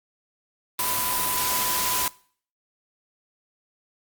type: tone in noise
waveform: sine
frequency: 1000 Hz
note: B5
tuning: 21 cents sharp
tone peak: -30 dBFS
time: 0.79-2.08 s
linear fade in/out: 2 ms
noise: white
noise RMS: -25 dBFS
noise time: 0.79-2.08 s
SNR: -8 dB
effects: noise-tail reverb RT60 0.5 s tail -22 dB re dry + Opus 32 kbps